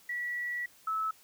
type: tone pair in turn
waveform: sine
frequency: 1941 / 1302.2 Hz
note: B6 / E6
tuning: -31 / -22 cents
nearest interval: perfect fifth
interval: 691 cents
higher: first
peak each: -32 / -29 dBFS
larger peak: second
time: 0.09-0.66 / 0.87-1.11 s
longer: first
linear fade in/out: 5 ms
effects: white hiss -60 dBFS RMS until 1.23 s